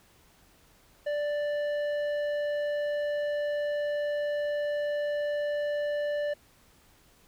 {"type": "tone with tanh clipping", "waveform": "sine", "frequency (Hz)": 587.3, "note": "D5", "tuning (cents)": 0, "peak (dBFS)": -29, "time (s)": [1.06, 6.34], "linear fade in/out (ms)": 10, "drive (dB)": 10, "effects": ["pink hiss -61 dBFS RMS until 7.27 s"]}